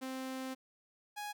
sawtooth tone pair in turn, 261.6 / 830.5 Hz, C4 / G#5, 0 / 0 cents, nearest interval octave + minor sixth, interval 2000 cents, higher second, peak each -35 / -36 dBFS, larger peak first, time 0.01-0.55 / 1.16-1.33 s, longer first, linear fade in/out 20 ms, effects none

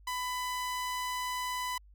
sawtooth tone, 999 Hz, B5, 20 cents sharp, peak -29 dBFS, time 0.07-1.78 s, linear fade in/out 5 ms, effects added 50 Hz sine -54 dBFS peak until 1.94 s

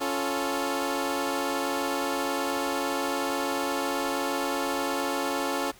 15% pulse chord, Db augmented, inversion none, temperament equal, 277.2 / 349.2 / 440 Hz, Db4 / F4 / A4, 0 / 0 / 0 cents, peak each -23 / -26 / -26 dBFS, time 0-5.72 s, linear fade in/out 20 ms, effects pink hiss -53 dBFS RMS until 5.79 s

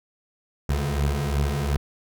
25% pulse beating tone pair, 69.4 / 72.2 Hz, C#2 / D2, +3 / -29 cents, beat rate 2.8 Hz, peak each -23 / -20 dBFS, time 0.69-1.77 s, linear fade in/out 5 ms, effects none

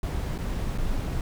brown noise with dropouts, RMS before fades -28 dBFS, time 0.03-1.21 s, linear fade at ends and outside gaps 2 ms, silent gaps 0.38-0.386 / 0.778-0.783 s, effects none

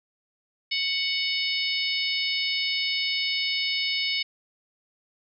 harmonic tone, 740 Hz, F#5, in tune, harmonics 3 / 4 / 5 / 6 / 7, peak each -29 / -30 / -31 / -32 / -32 dBFS, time 0.71-4.23 s, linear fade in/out 10 ms, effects none

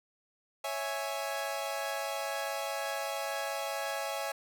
sawtooth chord, C# minor, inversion none, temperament equal, 554.4 / 659.3 / 830.6 Hz, C#5 / E5 / G#5, 0 / 0 / 0 cents, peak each -34 dBFS, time 0.64-4.32 s, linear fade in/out 5 ms, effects none

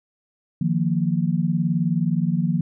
sine chord, Eb suspended second, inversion none, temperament equal, 155.56 / 174.61 / 233.1 Hz, Eb3 / F3 / Bb3, 0 / 0 / 0 cents, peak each -23 / -21 / -26 dBFS, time 0.61-2.61 s, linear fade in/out 5 ms, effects none

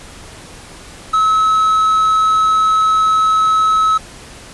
triangle tone with quantisation, 1291 Hz, E6, 37 cents flat, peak -8 dBFS, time 1.13-3.98 s, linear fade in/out 10 ms, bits 6, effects pink hiss -36 dBFS RMS until 4.53 s + resampled to 24000 Hz

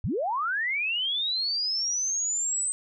sine linear sweep, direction up, 63 to 8220 Hz, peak -25 dBFS, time 0.04-2.72 s, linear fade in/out 0 ms, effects none

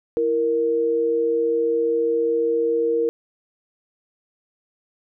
sine tone pair together, 331.5 / 466.2 Hz, E4 / A#4, +10 / 0 cents, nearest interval tritone, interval 590 cents, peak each -26 / -18 dBFS, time 0.17-3.09 s, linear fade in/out 0 ms, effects none

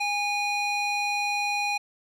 square tone with band-pass filter, 820 Hz, G#5, 22 cents flat, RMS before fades -27 dBFS, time 0-1.78 s, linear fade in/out 10 ms, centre 2600 Hz, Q 1.1, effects none

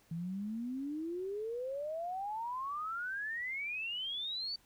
sine exponential sweep, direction up, 161 to 4600 Hz, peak -36 dBFS, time 0.11-4.56 s, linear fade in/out 5 ms, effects pink hiss -67 dBFS RMS until 4.65 s

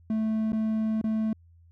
triangle tone with dropouts, 219.1 Hz, A3, 7 cents flat, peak -22 dBFS, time 0.1-1.33 s, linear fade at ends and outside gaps 2 ms, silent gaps 0.521-0.53 / 1.014-1.041 s, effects added 84 Hz sine -53 dBFS peak until 1.71 s

